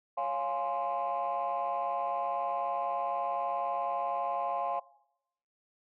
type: chord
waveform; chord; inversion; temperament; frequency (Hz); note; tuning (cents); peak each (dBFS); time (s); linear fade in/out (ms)
sine; Db major seventh; none; equal; 554.4 / 698.5 / 830.6 / 1046.5; Db5 / F5 / Ab5 / C6; 0 / 0 / 0 / 0; -37 / -32 / -34 / -34; 0.17-4.8; 10
effects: noise-tail reverb RT60 0.8 s tail -21 dB re dry + tanh soft clip ceiling -24 dBFS